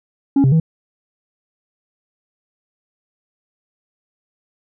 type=tone with pitch steps; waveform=sine; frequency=276.8 / 133.6 / 161 Hz; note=C#4 / C3 / E3; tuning=-2 / +36 / -41 cents; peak=-7 dBFS; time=0.36-0.6 s; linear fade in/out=5 ms; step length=80 ms; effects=tanh soft clip ceiling -9 dBFS